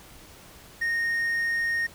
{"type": "tone", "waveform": "triangle", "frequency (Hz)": 1853, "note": "A#6", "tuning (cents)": -11, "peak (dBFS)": -22, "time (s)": [0.81, 1.87], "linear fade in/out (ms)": 10, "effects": ["pink hiss -49 dBFS RMS until 1.94 s"]}